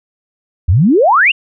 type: exponential sweep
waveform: sine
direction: up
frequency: 74 to 2951 Hz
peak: -6 dBFS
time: 0.68-1.32 s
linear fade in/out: 10 ms
effects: none